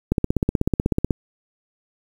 click train, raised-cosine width 3 ms, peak -5 dBFS, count 17, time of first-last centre 0.12-1.108 s, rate 16.2 Hz, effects 7-bit

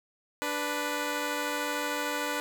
10% pulse tone pair together, 293.7 / 493.9 Hz, D4 / B4, 0 / 0 cents, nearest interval major sixth, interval 900 cents, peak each -24 dBFS, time 0.42-2.4 s, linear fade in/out 0 ms, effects none

